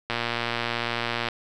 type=click train; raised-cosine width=0.3 ms; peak=-10 dBFS; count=141; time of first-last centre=0.1-1.286 s; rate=118 Hz; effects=none